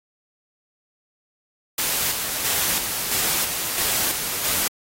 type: noise with tremolo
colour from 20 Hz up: white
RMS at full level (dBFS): -22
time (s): 1.78-4.68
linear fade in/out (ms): 5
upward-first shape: square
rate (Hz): 1.5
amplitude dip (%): 40
effects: AAC 48 kbps